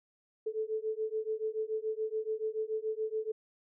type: beating tone pair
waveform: sine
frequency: 433.4 / 440.4 Hz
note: A4 / A4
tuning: -26 / +2 cents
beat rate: 7 Hz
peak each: -35 / -35 dBFS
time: 0.46-3.32 s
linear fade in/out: 10 ms
effects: none